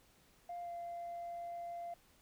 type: tone with pitch glide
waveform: sine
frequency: 699 to 690.2 Hz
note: F5 to F5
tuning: +1 to -21 cents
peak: -40 dBFS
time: 0.49-1.94 s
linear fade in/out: 5 ms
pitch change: -22 cents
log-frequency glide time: 0.62-0.7 s
effects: tanh soft clip ceiling -39 dBFS + pink hiss -68 dBFS RMS until 2.21 s